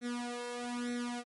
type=tone with flanger; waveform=sawtooth; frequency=242.2 Hz; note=B3; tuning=34 cents flat; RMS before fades=-38 dBFS; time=0.01-1.24 s; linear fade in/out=50 ms; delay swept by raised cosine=0.51 to 1.91 ms; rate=1.1 Hz; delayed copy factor=+0.9; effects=MP3 48 kbps